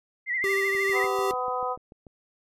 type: tone with vibrato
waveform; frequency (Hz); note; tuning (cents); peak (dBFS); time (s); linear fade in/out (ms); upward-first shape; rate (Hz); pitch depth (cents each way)
sine; 2006; B6; +26; -24; 0.26-1.08; 50; sine; 13; 83
type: tone with tremolo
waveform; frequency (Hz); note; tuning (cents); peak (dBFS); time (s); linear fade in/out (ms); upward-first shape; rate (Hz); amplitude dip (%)
square; 392; G4; 0; -25; 0.44-1.31; 0; triangle; 2.6; 30
type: click train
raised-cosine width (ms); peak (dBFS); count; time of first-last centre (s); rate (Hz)
2; -33; 10; 0.75-2.068; 6.83
type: harmonic tone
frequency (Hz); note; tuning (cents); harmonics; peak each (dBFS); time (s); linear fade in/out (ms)
251.2; B3; +30; 2 / 3 / 4 / 5; -31 / -31 / -31 / -31; 0.92-1.77; 50
effects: MP3 64 kbps